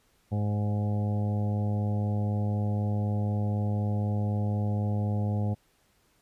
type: harmonic tone with a mistuned harmonic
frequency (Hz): 104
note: G#2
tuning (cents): +3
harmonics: 1 / 2 / 3 / 4 / 5 / 6 / 7 / 8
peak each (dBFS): -26 / -32 / -43 / -44 / -41 / -47 / -43 / -47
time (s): 0.31-5.55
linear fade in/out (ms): 20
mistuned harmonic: 6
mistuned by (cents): -18
effects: pink hiss -67 dBFS RMS until 6.21 s + resampled to 32000 Hz